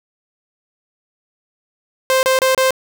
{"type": "tone bursts", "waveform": "sawtooth", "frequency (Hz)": 523.3, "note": "C5", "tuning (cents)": 0, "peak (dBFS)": -8, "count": 4, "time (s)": [2.1, 2.707], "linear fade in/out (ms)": 0, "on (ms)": 130, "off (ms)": 29, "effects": []}